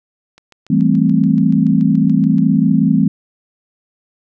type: click train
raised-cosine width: 0.2 ms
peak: -25 dBFS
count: 15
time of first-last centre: 0.38-2.383 s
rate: 6.99 Hz
type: chord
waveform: sine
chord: A minor seventh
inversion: second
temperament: equal with one note detuned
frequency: 164.81 / 196 / 220.9 / 261.6 Hz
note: E3 / G3 / A3 / C4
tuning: 0 / 0 / +7 / 0 cents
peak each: -15 dBFS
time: 0.7-3.08 s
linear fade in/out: 5 ms
effects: none